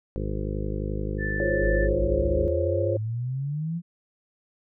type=harmonic tone; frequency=51.5 Hz; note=G#1; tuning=14 cents flat; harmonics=1 / 2 / 3 / 4 / 6 / 7 / 8 / 9 / 10; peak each=-30 / -33 / -35 / -36 / -38 / -38 / -39 / -40 / -40 dBFS; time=0.16-2.48 s; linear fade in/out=0 ms
type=tone; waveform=sine; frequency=1760 Hz; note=A6; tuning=in tune; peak=-29 dBFS; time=1.18-1.89 s; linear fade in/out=50 ms
type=chord; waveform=sine; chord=Db major seventh; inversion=first; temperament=just; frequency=346.5 / 415.8 / 519.7 / 554.4 Hz; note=F4 / Ab4 / C5 / Db5; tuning=-14 / +2 / -12 / 0 cents; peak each=-29 / -33 / -28 / -27 dBFS; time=1.4-2.97 s; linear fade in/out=2 ms
type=exponential sweep; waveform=sine; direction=up; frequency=46.25 to 174.61 Hz; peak=-26 dBFS; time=1.59-3.82 s; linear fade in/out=50 ms
effects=none